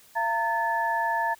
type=tone cluster; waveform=sine; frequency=681 / 915 / 1736 Hz; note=F5 / A#5 / A6; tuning=-44 / -32 / -24 cents; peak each=-31 / -25 / -29 dBFS; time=0.15-1.35 s; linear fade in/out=20 ms; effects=white hiss -55 dBFS RMS until 1.39 s

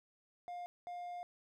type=tone bursts at uneven times; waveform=triangle; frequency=707 Hz; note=F5; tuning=21 cents sharp; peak=-40 dBFS; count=2; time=0.48-0.66 / 0.87-1.23 s; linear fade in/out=0 ms; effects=none

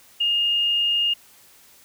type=tone; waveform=sine; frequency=2836 Hz; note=F7; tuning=26 cents sharp; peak=-18 dBFS; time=0.2-1.14 s; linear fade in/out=10 ms; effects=white hiss -52 dBFS RMS until 1.84 s

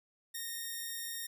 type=tone; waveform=5% pulse; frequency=1848 Hz; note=A#6; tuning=16 cents flat; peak=-28 dBFS; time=0.34-1.27 s; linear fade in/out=10 ms; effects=none

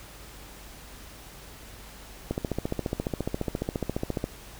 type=click train; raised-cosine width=2 ms; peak=-14 dBFS; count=29; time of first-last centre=2.31-4.241 s; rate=14.5 Hz; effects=added 50 Hz sine -49 dBFS peak until 4.59 s + pink hiss -47 dBFS RMS until 4.59 s

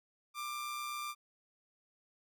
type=tone with amplitude modulation; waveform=sawtooth; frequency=1187 Hz; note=D6; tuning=18 cents sharp; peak=-33 dBFS; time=0.34-1.15 s; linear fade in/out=50 ms; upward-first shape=sine; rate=128 Hz; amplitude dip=35%; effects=none

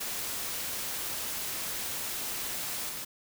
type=noise with level steps; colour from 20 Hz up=white; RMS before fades=-35 / -38 dBFS; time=0-3.05 s; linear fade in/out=10 ms; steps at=2.89 s; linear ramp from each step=2 ms; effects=none

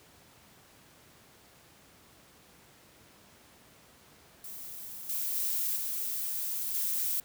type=noise with level steps; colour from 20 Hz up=violet; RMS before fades=-43 / -33 / -31 / -34 / -31 dBFS; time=4.44-7.2 s; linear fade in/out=2 ms; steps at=5.09 / 5.35 / 5.76 / 6.74 s; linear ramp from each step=5 ms; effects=pink hiss -58 dBFS RMS until 7.24 s + high-pass 80 Hz 12 dB/octave

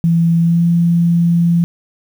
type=tone with pitch glide; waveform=sine; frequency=167.4 to 170.33 Hz; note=E3 to F3; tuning=+27 to -43 cents; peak=-9 dBFS; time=0.04-1.64 s; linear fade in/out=0 ms; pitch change=+30 cents; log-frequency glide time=0.39-0.64 s; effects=7-bit

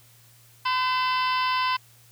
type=harmonic tone with a mistuned harmonic; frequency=509 Hz; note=C5; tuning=48 cents flat; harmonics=2 / 3 / 4 / 5 / 6 / 7 / 8 / 9 / 10; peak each=-23 / -33 / -34 / -32 / -34 / -39 / -41 / -39 / -37 dBFS; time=0.65-1.77 s; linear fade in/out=10 ms; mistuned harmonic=5; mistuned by=+66 cents; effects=added 117 Hz sine -56 dBFS peak until 2.11 s + white hiss -56 dBFS RMS until 2.11 s

